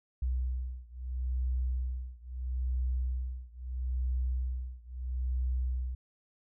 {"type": "beating tone pair", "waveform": "sine", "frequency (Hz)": [62.6, 63.36], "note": ["B1", "B1"], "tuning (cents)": [24, 45], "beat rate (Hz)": 0.76, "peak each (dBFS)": [-33, -34], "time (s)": [0.22, 5.95], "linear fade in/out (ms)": 5, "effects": []}